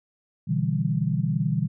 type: chord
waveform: sine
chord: E minor seventh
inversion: second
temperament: equal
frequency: 123.47 / 146.83 / 164.81 / 196 Hz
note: B2 / D3 / E3 / G3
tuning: 0 / 0 / 0 / 0 cents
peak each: -28 / -26 / -26 / -29 dBFS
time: 0.47-1.68 s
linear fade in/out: 20 ms
effects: none